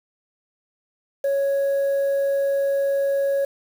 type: tone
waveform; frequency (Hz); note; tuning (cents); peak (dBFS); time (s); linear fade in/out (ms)
sine; 554.4; C#5; 0; -16; 1.24-3.45; 5
effects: tanh soft clip ceiling -17 dBFS + 7-bit